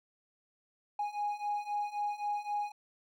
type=beating tone pair; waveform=triangle; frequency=825 / 828.8 Hz; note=G#5 / G#5; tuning=-12 / -4 cents; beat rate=3.8 Hz; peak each=-34 / -32 dBFS; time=0.99-2.72 s; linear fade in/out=5 ms; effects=tanh soft clip ceiling -26 dBFS